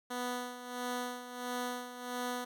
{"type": "tone with tremolo", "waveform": "10% pulse", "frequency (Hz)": 246.9, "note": "B3", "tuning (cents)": 0, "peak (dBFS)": -26, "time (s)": [0.1, 2.45], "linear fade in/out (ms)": 10, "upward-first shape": "sine", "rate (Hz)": 1.5, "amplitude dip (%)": 70, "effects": []}